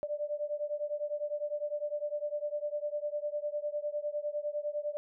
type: beating tone pair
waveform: sine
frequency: 587.3 / 597.2 Hz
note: D5 / D5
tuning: 0 / +29 cents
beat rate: 9.9 Hz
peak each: -35 / -36 dBFS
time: 0.03-4.97 s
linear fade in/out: 0 ms
effects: none